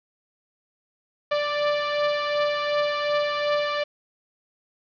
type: beating tone pair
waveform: sawtooth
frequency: 587.3 / 590 Hz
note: D5 / D5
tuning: 0 / +8 cents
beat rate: 2.7 Hz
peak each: -19 / -25 dBFS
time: 1.31-3.84 s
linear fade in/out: 10 ms
effects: resampled to 11025 Hz + 7-bit